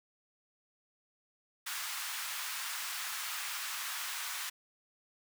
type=high-pass noise; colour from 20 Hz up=pink; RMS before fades=-39 dBFS; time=1.66-4.5 s; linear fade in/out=10 ms; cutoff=1100 Hz; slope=24 dB/octave; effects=none